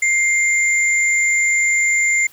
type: tone pair together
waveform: sine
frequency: 2100 / 7150 Hz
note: C7 / A8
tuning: +6 / +27 cents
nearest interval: octave + major sixth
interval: 2121 cents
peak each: -14 / -21 dBFS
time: 0.02-2.27 s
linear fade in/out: 5 ms
effects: white hiss -48 dBFS RMS until 2.32 s